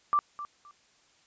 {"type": "tone with echo", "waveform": "sine", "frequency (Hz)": 1174.7, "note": "D6", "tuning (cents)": 0, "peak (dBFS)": -21, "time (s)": [0.13, 0.19], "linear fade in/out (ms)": 0, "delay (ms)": 260, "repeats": 2, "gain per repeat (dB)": -14, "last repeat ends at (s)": 0.71, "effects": ["white hiss -64 dBFS RMS until 1.26 s", "resampled to 16000 Hz"]}